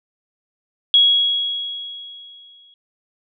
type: tone with exponential decay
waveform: sine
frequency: 3323 Hz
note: G#7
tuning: in tune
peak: -8 dBFS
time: 0.94-2.74 s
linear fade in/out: 1 ms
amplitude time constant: 390 ms
effects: none